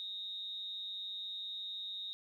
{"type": "tone with amplitude modulation", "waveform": "sine", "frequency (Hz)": 3729, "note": "A#7", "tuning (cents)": 0, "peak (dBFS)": -37, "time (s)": [0, 2.13], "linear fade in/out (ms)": 0, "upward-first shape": "sine", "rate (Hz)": 194, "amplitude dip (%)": 60, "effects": ["12-bit"]}